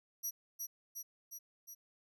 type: tone with echo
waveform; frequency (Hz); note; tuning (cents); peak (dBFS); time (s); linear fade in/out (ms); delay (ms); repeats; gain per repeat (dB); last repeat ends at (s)
20% pulse; 5800; F#8; -35; -31; 0.23-0.31; 20; 360; 4; -3; 1.75
effects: none